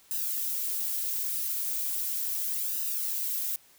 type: noise with flanger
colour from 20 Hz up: violet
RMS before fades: -31 dBFS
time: 0.11-3.56 s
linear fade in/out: 0 ms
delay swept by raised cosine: 0.89 to 5.29 ms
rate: 0.37 Hz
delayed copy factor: -0.65
effects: white hiss -59 dBFS RMS until 3.78 s